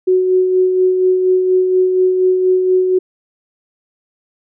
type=tone with tremolo; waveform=sine; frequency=370 Hz; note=F#4; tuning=in tune; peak=-8 dBFS; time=0.07-2.99 s; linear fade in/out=10 ms; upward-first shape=sine; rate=4.2 Hz; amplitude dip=40%; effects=none